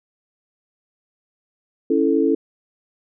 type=chord; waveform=sine; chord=A major; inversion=first; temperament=equal; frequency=277.2 / 329.6 / 440 Hz; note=C#4 / E4 / A4; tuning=0 / 0 / 0 cents; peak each=-19 dBFS; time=1.9-2.35 s; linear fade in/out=5 ms; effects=none